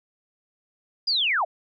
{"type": "linear sweep", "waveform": "sine", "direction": "down", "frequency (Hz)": [4984, 570], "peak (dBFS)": -20, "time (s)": [1.07, 1.45], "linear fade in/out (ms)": 10, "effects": []}